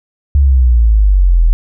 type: exponential sweep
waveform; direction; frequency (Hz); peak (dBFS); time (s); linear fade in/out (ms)
sine; down; 72.1 to 39.35; -5; 0.35-1.53; 0
effects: none